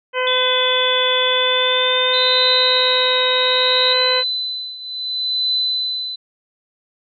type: harmonic tone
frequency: 508 Hz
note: B4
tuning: 49 cents sharp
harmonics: 1 / 2 / 3 / 4 / 5 / 6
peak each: -20 / -23 / -25 / -26 / -27 / -28 dBFS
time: 0.13-4.24 s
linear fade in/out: 50 ms
type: tone with pitch glide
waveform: sine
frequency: 3463 to 3776 Hz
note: A7 to A#7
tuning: -28 to +22 cents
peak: -17 dBFS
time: 0.27-3.93 s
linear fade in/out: 2 ms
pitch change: +150 cents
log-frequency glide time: 1.3-2.92 s
type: tone with tremolo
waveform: sine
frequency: 4016 Hz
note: B7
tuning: 28 cents sharp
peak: -15 dBFS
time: 2.13-6.16 s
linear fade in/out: 10 ms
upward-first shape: triangle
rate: 0.66 Hz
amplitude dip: 85%
effects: none